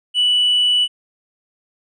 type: tone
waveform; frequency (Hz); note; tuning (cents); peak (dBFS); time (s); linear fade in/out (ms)
triangle; 2960; F#7; 0; -10; 0.14-0.88; 50
effects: tanh soft clip ceiling -8 dBFS + resampled to 22050 Hz